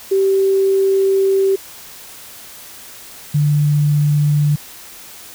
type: tone pair in turn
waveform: sine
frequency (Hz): 387.7 / 147.42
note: G4 / D3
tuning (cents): -19 / +7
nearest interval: octave + perfect fourth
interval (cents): 1674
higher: first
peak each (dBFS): -11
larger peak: neither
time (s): 0.11-1.56 / 3.34-4.56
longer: first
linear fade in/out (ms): 10
effects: white hiss -37 dBFS RMS until 5.34 s